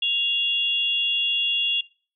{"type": "tone pair together", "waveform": "sine", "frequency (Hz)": [2794, 3358], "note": ["F7", "G#7"], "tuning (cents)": [0, 18], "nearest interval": "minor third", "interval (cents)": 318, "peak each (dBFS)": -23, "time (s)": [0.02, 1.81], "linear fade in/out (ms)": 5, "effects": ["noise-tail reverb RT60 0.4 s tail -22 dB re dry"]}